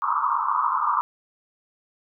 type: band-pass noise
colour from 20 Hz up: pink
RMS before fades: -23 dBFS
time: 0.02-1.01 s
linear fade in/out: 0 ms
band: 930 to 1300 Hz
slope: 96 dB/octave
effects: none